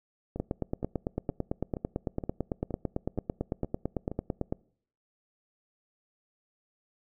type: two click trains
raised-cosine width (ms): 2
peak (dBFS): -22 / -16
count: 9 / 38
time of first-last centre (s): 0.36-4.116 / 0.4-4.525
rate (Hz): 2.13 / 8.97
effects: noise-tail reverb RT60 0.6 s tail -25 dB re dry